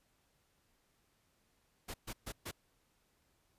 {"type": "noise bursts", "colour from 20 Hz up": "pink", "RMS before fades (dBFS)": -43, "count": 4, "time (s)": [1.88, 2.514], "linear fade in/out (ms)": 10, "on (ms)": 61, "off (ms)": 130, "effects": ["pink hiss -75 dBFS RMS until 3.58 s", "resampled to 32000 Hz"]}